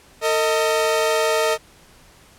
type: tone pair together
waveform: sawtooth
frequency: 451.5 / 627.7 Hz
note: A4 / D#5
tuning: +45 / +15 cents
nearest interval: tritone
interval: 570 cents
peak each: -16 dBFS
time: 0.21-1.58 s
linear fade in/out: 50 ms
effects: pink hiss -50 dBFS RMS until 2.38 s + low-pass 12000 Hz 12 dB/octave